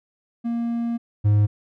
triangle tone pair in turn, 234 / 104.17 Hz, A#3 / G#2, +7 / +6 cents, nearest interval octave + major second, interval 1401 cents, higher first, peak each -20 / -12 dBFS, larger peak second, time 0.44-0.98 / 1.24-1.47 s, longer first, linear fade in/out 20 ms, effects none

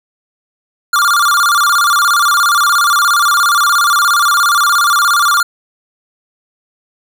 square tone with vibrato, 1280 Hz, D#6, 49 cents sharp, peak -9 dBFS, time 0.93-5.43 s, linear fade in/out 5 ms, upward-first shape square, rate 17 Hz, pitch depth 160 cents each way, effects none

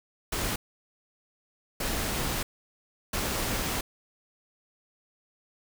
pink noise bursts at uneven times, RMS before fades -30 dBFS, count 3, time 0.32-0.56 / 1.8-2.43 / 3.13-3.81 s, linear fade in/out 5 ms, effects none

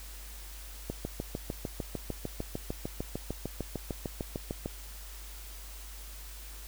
click train, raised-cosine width 2 ms, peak -20 dBFS, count 26, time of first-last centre 0.9-4.659 s, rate 6.65 Hz, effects added 50 Hz sine -44 dBFS peak until 6.67 s + white hiss -49 dBFS RMS until 6.67 s

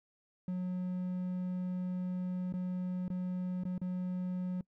triangle tone with dropouts, 181.9 Hz, F#3, 29 cents flat, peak -31 dBFS, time 0.48-4.61 s, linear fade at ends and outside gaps 2 ms, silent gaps 2.525-2.538 / 3.081-3.101 / 3.636-3.652 / 3.78-3.815 s, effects noise-tail reverb RT60 0.1 s tail -24 dB re dry

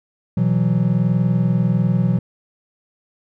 triangle chord, B suspended fourth, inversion none, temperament equal, 123.47 / 164.81 / 185 Hz, B2 / E3 / F#3, 0 / 0 / 0 cents, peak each -17 dBFS, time 0.37-2.19 s, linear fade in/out 5 ms, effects none

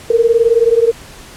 sine beating tone pair, 452.8 / 471.8 Hz, A4 / A#4, +50 / +21 cents, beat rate 19 Hz, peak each -11 dBFS, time 0.1-0.92 s, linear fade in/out 5 ms, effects pink hiss -36 dBFS RMS until 1.36 s + low-pass 11000 Hz 12 dB/octave

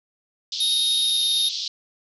pink band-pass noise, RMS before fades -29 dBFS, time 0.52-1.68 s, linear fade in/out 2 ms, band 3400 to 5400 Hz, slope 48 dB/octave
square tone with pitch glide, 3729 to 3703 Hz, A#7 to A#7, 0 to -12 cents, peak -20 dBFS, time 0.6-1.49 s, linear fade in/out 5 ms, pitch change -12 cents, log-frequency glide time 1.02-1.21 s
effects none

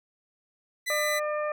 sawtooth tone, 1997 Hz, B6, 19 cents sharp, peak -24 dBFS, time 0.86-1.2 s, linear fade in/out 20 ms
harmonic tone, 601 Hz, D5, 40 cents sharp, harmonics 1 / 2 / 3 / 4, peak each -28 / -33 / -38 / -43 dBFS, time 0.9-1.52 s, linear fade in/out 2 ms
effects none

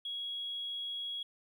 triangle tone, 3322 Hz, G#7, in tune, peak -33 dBFS, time 0.05-1.23 s, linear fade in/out 5 ms, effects tanh soft clip ceiling -34 dBFS

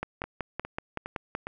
two click trains, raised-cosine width 0.5 ms, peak -16 / -20 dBFS, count 8 / 4, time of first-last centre 0.03-1.351 / 0.24-1.47 s, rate 5.3 / 2.44 Hz, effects none

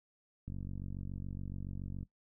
click train, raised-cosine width 5 ms, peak -30 dBFS, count 74, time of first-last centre 0.48-2.03 s, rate 47.1 Hz, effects noise-tail reverb RT60 0.1 s tail -17 dB re dry

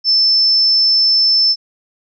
sine tone, 5290 Hz, E8, 5 cents sharp, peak -9 dBFS, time 0.04-1.56 s, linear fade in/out 50 ms, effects none

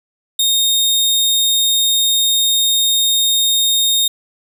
sawtooth tone, 3700 Hz, A#7, 14 cents flat, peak -9 dBFS, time 0.39-4.08 s, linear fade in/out 5 ms, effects none

